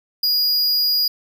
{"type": "tone", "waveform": "square", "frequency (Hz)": 4882, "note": "D#8", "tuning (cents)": -34, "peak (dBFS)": -16, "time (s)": [0.23, 1.08], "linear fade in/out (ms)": 5, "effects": []}